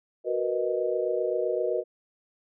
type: chord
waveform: sine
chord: B major seventh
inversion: second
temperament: equal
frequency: 370 / 466.2 / 493.9 / 622.3 Hz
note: F#4 / A#4 / B4 / D#5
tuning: 0 / 0 / 0 / 0 cents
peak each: -30 dBFS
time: 0.24-1.84 s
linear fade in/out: 50 ms
effects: none

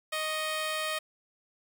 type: tone pair together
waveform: 10% pulse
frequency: 622.3 / 1104.7 Hz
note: D#5 / C#6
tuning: 0 / -6 cents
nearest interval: minor seventh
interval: 994 cents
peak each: -22 / -34 dBFS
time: 0.12-0.99 s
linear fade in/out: 10 ms
effects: 10-bit

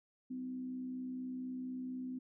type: tone with frequency modulation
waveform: sine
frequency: 255.2 Hz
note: C4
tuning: 43 cents flat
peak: -39 dBFS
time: 0.3-2.19 s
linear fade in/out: 10 ms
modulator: 64.2 Hz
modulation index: 0.31
effects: none

